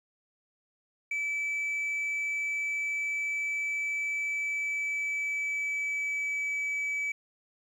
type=tone with pitch glide; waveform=sine; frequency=2307 to 2292 Hz; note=D7 to D7; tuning=-31 to -43 cents; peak=-26 dBFS; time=1.11-7.12 s; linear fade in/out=5 ms; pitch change=-12 cents; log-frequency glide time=4.23-6.53 s; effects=tanh soft clip ceiling -28 dBFS + 10-bit